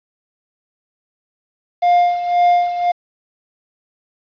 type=tone with tremolo; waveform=triangle; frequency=705 Hz; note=F5; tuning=16 cents sharp; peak=-7 dBFS; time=1.82-2.92 s; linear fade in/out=10 ms; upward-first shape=sine; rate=1.9 Hz; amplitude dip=70%; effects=resampled to 11025 Hz + 7-bit